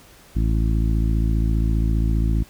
harmonic tone, 55 Hz, A1, in tune, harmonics 1 / 2 / 3 / 4 / 5 / 6, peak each -18 / -24 / -28 / -30 / -32 / -34 dBFS, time 0.35-2.44 s, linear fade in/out 20 ms, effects pink hiss -49 dBFS RMS until 2.49 s

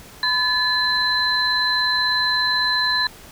sine tone cluster, 1009 / 1726 / 4059 Hz, B5 / A6 / B7, +37 / -34 / +47 cents, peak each -25 / -21 / -20 dBFS, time 0.23-3.07 s, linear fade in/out 2 ms, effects pink hiss -43 dBFS RMS until 3.31 s

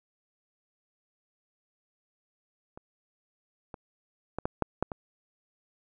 clicks, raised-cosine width 1 ms, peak -30 / -26 / -18 / -14 / -11 / -12 / -21 dBFS, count 7, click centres 2.775 / 3.742 / 4.386 / 4.455 / 4.623 / 4.826 / 4.918 s, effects none

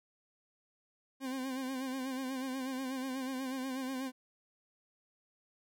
40% pulse tone with vibrato, 262 Hz, C4, 2 cents sharp, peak -35 dBFS, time 1.2-4.12 s, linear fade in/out 50 ms, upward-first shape sine, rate 8.2 Hz, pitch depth 56 cents each way, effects none

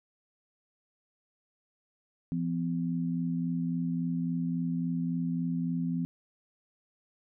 sine tone pair together, 170.11 / 253.7 Hz, F3 / B3, -45 / +47 cents, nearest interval perfect fifth, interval 692 cents, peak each -30 / -32 dBFS, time 2.32-6.05 s, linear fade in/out 0 ms, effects none

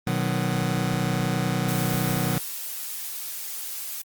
sawtooth chord, B major, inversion none, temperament just, 123.47 / 154.34 / 185.21 Hz, B2 / D#3 / F#3, 0 / -14 / +2 cents, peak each -23 dBFS, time 0.07-2.38 s, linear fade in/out 0 ms
blue noise, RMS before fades -33 dBFS, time 1.68-4.02 s, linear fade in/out 5 ms
effects Opus 32 kbps

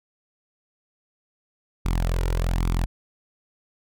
sawtooth tone with flanger, 43 Hz, F1, 26 cents flat, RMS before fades -23 dBFS, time 1.85-2.86 s, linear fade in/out 10 ms, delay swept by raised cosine 0.84 to 2.14 ms, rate 1.2 Hz, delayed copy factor +0.6, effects none

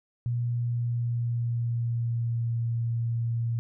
sine tone with pitch glide, 120 to 116.52 Hz, B2 to A#2, -49 to 0 cents, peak -25 dBFS, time 0.26-3.59 s, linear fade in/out 0 ms, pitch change -51 cents, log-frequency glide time 0.38-2.57 s, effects none

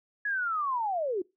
sine linear sweep, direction down, 1700 to 342.4 Hz, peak -27 dBFS, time 0.25-1.22 s, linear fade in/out 5 ms, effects noise-tail reverb RT60 0.2 s tail -21 dB re dry

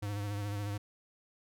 square tone with vibrato, 102.3 Hz, G#2, 26 cents flat, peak -35 dBFS, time 0.02-0.78 s, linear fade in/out 10 ms, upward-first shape triangle, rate 14 Hz, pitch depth 45 cents each way, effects none

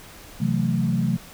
sine chord, F# half-diminished seventh, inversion second, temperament equal, 130.81 / 164.81 / 185 / 220 Hz, C3 / E3 / F#3 / A3, 0 / 0 / 0 / 0 cents, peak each -25 dBFS, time 0.4-1.17 s, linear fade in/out 10 ms, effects pink hiss -44 dBFS RMS until 1.33 s

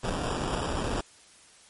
pink noise with sample-and-hold, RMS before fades -30 dBFS, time 0.03-1.01 s, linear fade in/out 5 ms, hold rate 2100 Hz, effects white hiss -55 dBFS RMS until 1.69 s + MP3 48 kbps

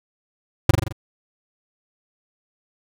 square tone with echo, 110 Hz, A2, in tune, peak -8 dBFS, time 0.69-0.71 s, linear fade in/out 5 ms, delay 43 ms, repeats 5, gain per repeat -4 dB, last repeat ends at 0.925 s, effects none

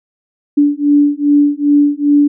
sine beating tone pair, 288.8 / 291.3 Hz, D4 / D4, -29 / -14 cents, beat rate 2.5 Hz, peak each -11 dBFS, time 0.57-2.28 s, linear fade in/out 10 ms, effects none

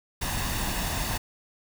pink noise with comb filter, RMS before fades -29 dBFS, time 0.21-1.18 s, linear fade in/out 10 ms, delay 1.1 ms, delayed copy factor +0.5, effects none

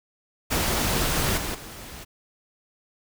pink noise with level steps, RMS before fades -24 / -30 / -40 dBFS, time 0.5-2.05 s, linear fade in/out 20 ms, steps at 1.37 / 1.54 s, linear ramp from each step 10 ms, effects none

